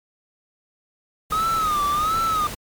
pink noise, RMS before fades -32 dBFS, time 1.3-2.55 s, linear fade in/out 10 ms
triangle tone with vibrato, 1244.5 Hz, D#6, in tune, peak -17 dBFS, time 1.32-2.47 s, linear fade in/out 2 ms, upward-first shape sine, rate 1.4 Hz, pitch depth 120 cents each way
effects MP3 96 kbps

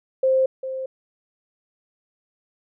sine tone with echo, 525 Hz, C5, 6 cents sharp, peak -15 dBFS, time 0.23-0.46 s, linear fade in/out 5 ms, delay 400 ms, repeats 1, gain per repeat -11 dB, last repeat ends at 0.86 s, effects none

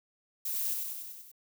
violet noise with echo, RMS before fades -34 dBFS, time 0.45-0.74 s, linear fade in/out 5 ms, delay 96 ms, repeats 6, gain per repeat -3 dB, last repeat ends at 1.316 s, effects none

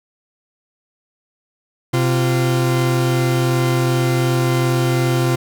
40% pulse tone pair together, 129.27 / 345.1 Hz, C3 / F4, -21 / -21 cents, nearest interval octave + perfect fourth, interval 1700 cents, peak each -15 / -19 dBFS, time 1.93-5.36 s, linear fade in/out 10 ms, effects none

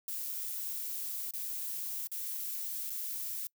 violet noise with dropouts, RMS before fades -38 dBFS, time 0.08-3.47 s, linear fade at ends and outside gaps 2 ms, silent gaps 1.309-1.336 / 2.072-2.116 / 2.898-2.902 s, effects noise-tail reverb RT60 0.1 s tail -25 dB re dry

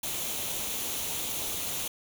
white noise with comb filter, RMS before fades -33 dBFS, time 0.03-1.88 s, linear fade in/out 5 ms, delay 0.3 ms, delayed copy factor +0.5, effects none

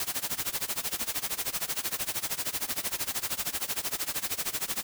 white noise with tremolo, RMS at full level -29 dBFS, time 0-4.83 s, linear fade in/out 2 ms, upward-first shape sine, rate 13 Hz, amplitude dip 90%, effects none

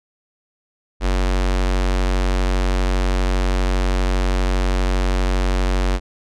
square tone with notch filter, 46.25 Hz, F#1, in tune, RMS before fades -18 dBFS, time 1-6 s, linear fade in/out 50 ms, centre 94 Hz, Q 0.53, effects low-pass 7000 Hz 12 dB/octave

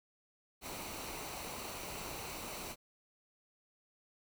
pink noise with comb filter, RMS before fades -44 dBFS, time 0.61-2.76 s, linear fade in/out 50 ms, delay 0.59 ms, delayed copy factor -0.5, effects none

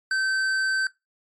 sine tone with hard clipping, 1545 Hz, G6, 26 cents flat, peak -23 dBFS, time 0.11-0.87 s, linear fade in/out 2 ms, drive 9 dB, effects noise-tail reverb RT60 0.2 s tail -20 dB re dry + MP3 48 kbps

